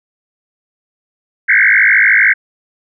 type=tone with frequency modulation; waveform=sine; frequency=1864.7 Hz; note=A#6; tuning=in tune; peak=-6 dBFS; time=1.48-2.34 s; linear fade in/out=20 ms; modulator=53.2 Hz; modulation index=6.3; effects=none